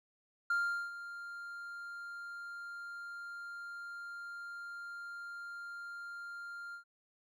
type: tone with ADSR envelope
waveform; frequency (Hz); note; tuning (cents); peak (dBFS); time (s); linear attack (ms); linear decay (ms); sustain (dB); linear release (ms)
triangle; 1396.9; F6; 0; -26; 0.5-6.84; 5; 400; -15; 100
effects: tanh soft clip ceiling -23 dBFS